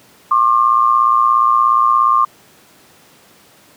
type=tone pair together; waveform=sine; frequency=1072 / 1189 Hz; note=C6 / D6; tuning=+42 / +21 cents; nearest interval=major second; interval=179 cents; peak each=-12 dBFS; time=0.31-2.25 s; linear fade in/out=5 ms; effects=pink hiss -47 dBFS RMS until 3.76 s + high-pass 150 Hz 12 dB/octave